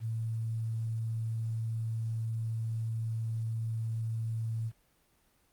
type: tone with quantisation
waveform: sine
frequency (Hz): 112.9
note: A2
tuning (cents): +45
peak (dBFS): -31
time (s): 0-4.72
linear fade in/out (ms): 50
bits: 10
effects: pink hiss -69 dBFS RMS until 5.52 s + Opus 24 kbps